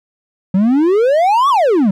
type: exponential two-way sweep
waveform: triangle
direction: up then down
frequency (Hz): 181 to 1174.7 to 181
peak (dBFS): -7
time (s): 0.54-1.91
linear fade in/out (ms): 5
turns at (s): 1.49
effects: none